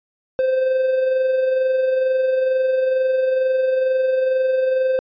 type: tone with amplitude modulation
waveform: triangle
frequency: 520 Hz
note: C5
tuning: 11 cents flat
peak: -12 dBFS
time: 0.39-4.99 s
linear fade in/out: 0 ms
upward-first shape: sine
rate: 22.2 Hz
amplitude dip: 35%
effects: resampled to 11025 Hz